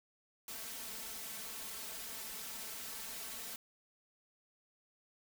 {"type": "noise with comb filter", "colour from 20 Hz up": "white", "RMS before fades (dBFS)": -45, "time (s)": [0.48, 3.56], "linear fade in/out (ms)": 2, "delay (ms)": 4.5, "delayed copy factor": 0.9, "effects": []}